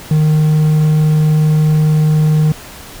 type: tone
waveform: triangle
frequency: 154.1 Hz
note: D#3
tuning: 16 cents flat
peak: -6 dBFS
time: 0.11-2.52 s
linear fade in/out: 2 ms
effects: pink hiss -33 dBFS RMS until 3 s